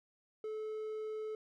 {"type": "tone", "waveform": "triangle", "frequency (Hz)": 433, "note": "A4", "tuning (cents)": -28, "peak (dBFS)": -36, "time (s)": [0.44, 1.35], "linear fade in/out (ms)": 2, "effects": []}